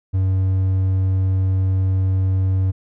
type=tone; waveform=triangle; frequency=94.6 Hz; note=F#2; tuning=39 cents sharp; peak=-13 dBFS; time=0.13-2.72 s; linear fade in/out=20 ms; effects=none